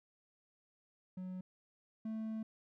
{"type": "tone pair in turn", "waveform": "triangle", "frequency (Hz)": [184.5, 220.3], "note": ["F#3", "A3"], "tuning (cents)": [-5, 2], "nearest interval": "minor third", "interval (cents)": 307, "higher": "second", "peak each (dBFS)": [-39, -36], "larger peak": "second", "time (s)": [[1.17, 1.41], [2.05, 2.43]], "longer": "second", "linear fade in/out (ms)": 5, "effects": []}